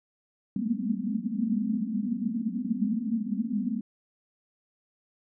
pink band-pass noise, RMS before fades -29 dBFS, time 0.56-3.81 s, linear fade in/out 5 ms, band 200 to 250 Hz, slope 96 dB/octave, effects none

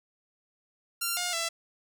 5% pulse tone with pitch steps, 1381 / 712 / 668 Hz, F6 / F5 / E5, -20 / +33 / +23 cents, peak -17 dBFS, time 1.01-1.49 s, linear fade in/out 10 ms, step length 160 ms, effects none

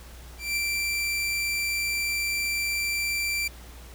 sawtooth tone with ADSR envelope, 2349 Hz, D7, in tune, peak -20 dBFS, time 0.38-3.48 s, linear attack 190 ms, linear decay 4 ms, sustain -2 dB, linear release 6 ms, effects added 60 Hz sine -43 dBFS peak until 3.94 s + pink hiss -49 dBFS RMS until 3.94 s

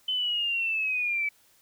sine linear sweep, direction down, 3052 to 2291 Hz, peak -25 dBFS, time 0.08-1.29 s, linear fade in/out 5 ms, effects white hiss -62 dBFS RMS until 1.61 s

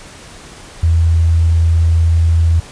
sine tone, 82.7 Hz, E2, 6 cents sharp, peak -8 dBFS, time 0.83-2.6 s, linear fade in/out 5 ms, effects pink hiss -36 dBFS RMS until 2.71 s + resampled to 22050 Hz

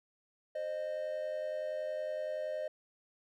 triangle tone pair together, 523.3 / 614 Hz, C5 / D#5, 0 / -23 cents, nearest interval minor third, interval 277 cents, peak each -39 / -34 dBFS, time 0.55-2.68 s, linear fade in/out 5 ms, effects none

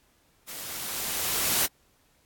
white noise with level ramp, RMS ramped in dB -39 to -23 dBFS, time 0.47-1.67 s, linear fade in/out 20 ms, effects pink hiss -65 dBFS RMS until 2.25 s + AAC 64 kbps

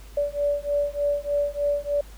sine beating tone pair, 576 / 579.3 Hz, D5 / D5, -34 / -24 cents, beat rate 3.3 Hz, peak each -25 dBFS, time 0.17-2.01 s, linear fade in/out 5 ms, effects added 50 Hz sine -41 dBFS peak until 2.17 s + pink hiss -51 dBFS RMS until 2.17 s

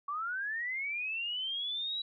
sine linear sweep, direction up, 1120 to 3924 Hz, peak -33 dBFS, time 0.08-2.02 s, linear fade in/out 5 ms, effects none

